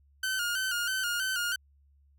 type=tone with vibrato; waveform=sawtooth; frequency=1476 Hz; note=F#6; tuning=5 cents flat; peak=-25 dBFS; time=0.23-1.56 s; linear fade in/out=5 ms; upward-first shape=square; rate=3.1 Hz; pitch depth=63 cents each way; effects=added 70 Hz sine -60 dBFS peak until 2.18 s